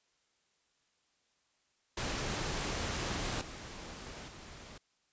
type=noise with level steps; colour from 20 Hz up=pink; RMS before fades=-36 / -46 / -50 dBFS; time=1.97-4.78 s; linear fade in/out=5 ms; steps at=3.41 / 4.28 s; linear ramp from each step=2 ms; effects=white hiss -75 dBFS RMS until 5.12 s + resampled to 16000 Hz